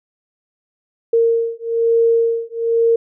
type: beating tone pair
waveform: sine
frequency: 460 / 461.1 Hz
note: A#4 / A#4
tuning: -23 / -19 cents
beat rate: 1.1 Hz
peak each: -16 dBFS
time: 1.13-2.96 s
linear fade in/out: 5 ms
effects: none

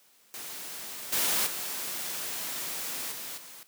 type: noise with level steps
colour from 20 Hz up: white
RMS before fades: -40 / -27 / -35 / -39 / -47 dBFS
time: 0.34-3.63 s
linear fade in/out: 0 ms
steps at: 1.12 / 1.46 / 3.11 / 3.37 s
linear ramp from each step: 10 ms
effects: white hiss -62 dBFS RMS until 3.67 s + high-pass 150 Hz 12 dB/octave

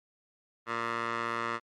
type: tone with band-pass filter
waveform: 15% pulse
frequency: 116.54 Hz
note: A#2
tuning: in tune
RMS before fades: -33 dBFS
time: 0.66-1.6 s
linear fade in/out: 50 ms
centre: 1400 Hz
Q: 2
effects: MP3 64 kbps

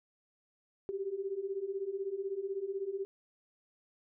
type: beating tone pair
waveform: sine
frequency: 380.1 / 396.1 Hz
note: F#4 / G4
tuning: +47 / +18 cents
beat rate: 16 Hz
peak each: -39 / -36 dBFS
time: 0.89-3.05 s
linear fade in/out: 0 ms
effects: none

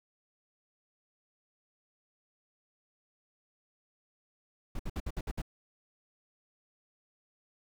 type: noise bursts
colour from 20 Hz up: brown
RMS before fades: -35 dBFS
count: 7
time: 4.75-5.418 s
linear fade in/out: 5 ms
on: 44 ms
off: 60 ms
effects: none

